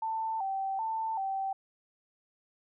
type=tone with vibrato; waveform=sine; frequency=830.6 Hz; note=G#5; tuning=in tune; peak=-30 dBFS; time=0.02-1.53 s; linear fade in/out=5 ms; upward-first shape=square; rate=1.3 Hz; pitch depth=120 cents each way; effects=none